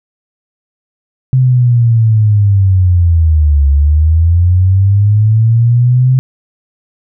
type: linear two-way sweep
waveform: sine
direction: down then up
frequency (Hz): 130.81 to 69.3 to 130.81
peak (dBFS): -5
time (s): 1.33-6.19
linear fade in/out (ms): 0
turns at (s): 3.68
effects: none